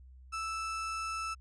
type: tone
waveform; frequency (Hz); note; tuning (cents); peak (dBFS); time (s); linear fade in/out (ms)
35% pulse; 1318.5; E6; 0; -33; 0.32-1.35; 20
effects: added 64 Hz sine -51 dBFS peak until 1.4 s + resampled to 22050 Hz